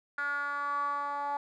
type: tone with band-pass filter sweep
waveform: 10% pulse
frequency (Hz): 286.1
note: D4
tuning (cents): -45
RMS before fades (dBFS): -33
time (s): 0.18-1.37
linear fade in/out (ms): 2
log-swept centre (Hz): 1500 to 900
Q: 7
effects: none